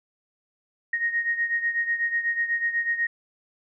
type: beating tone pair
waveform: sine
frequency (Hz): 1864.7 / 1872.8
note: A#6 / A#6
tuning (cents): 0 / +8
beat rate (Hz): 8.1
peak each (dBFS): -24 / -29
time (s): 0.93-3.07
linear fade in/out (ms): 5
effects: none